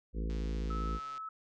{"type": "harmonic tone", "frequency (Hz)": 55, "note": "A1", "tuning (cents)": 0, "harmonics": [1, 3, 4, 5, 6, 7, 8, 9], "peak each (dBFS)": [-33, -43, -45, -47, -49, -50, -51, -52], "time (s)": [0.13, 1], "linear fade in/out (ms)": 50}
{"type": "click train", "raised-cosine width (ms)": 0.2, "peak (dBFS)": -36, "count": 123, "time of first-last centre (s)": [0.3, 1.178], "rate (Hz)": 139}
{"type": "tone", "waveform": "sine", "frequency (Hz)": 1300, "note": "E6", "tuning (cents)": -24, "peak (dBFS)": -39, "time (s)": [0.7, 1.29], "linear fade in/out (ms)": 5}
{"effects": []}